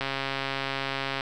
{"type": "click train", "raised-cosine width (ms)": 0.3, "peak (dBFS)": -13, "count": 164, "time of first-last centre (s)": [0.01, 1.209], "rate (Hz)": 136, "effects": []}